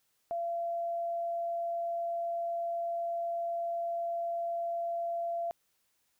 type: tone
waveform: sine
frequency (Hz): 682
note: F5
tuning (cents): -41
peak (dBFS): -31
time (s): 0.31-5.51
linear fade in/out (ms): 0
effects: white hiss -75 dBFS RMS until 6.19 s